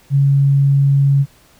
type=tone; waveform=sine; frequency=139.2 Hz; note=C#3; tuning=8 cents sharp; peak=-9 dBFS; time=0.1-1.26 s; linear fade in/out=50 ms; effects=pink hiss -50 dBFS RMS until 1.59 s